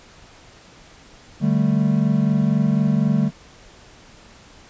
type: chord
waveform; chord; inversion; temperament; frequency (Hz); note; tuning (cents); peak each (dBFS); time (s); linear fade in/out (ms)
triangle; D suspended fourth; none; equal with one note detuned; 150.09 / 196 / 220; D3 / G3 / A3; +38 / 0 / 0; -18; 1.4-3.31; 50
effects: pink hiss -47 dBFS RMS until 4.69 s + resampled to 16000 Hz